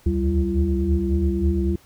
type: tone cluster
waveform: sine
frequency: 68.6 / 74.3 / 77.8 / 190.7 / 340.6 Hz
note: C#2 / D2 / D#2 / G3 / F4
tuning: -17 / +21 / 0 / -47 / -43 cents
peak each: -24 dBFS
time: 0.06-1.76 s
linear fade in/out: 5 ms
effects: tanh soft clip ceiling -8 dBFS + pink hiss -54 dBFS RMS until 1.85 s